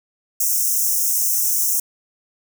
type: high-pass noise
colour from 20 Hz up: white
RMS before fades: -19 dBFS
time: 0.4-1.8 s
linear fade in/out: 5 ms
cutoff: 5500 Hz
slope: 96 dB/octave
effects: none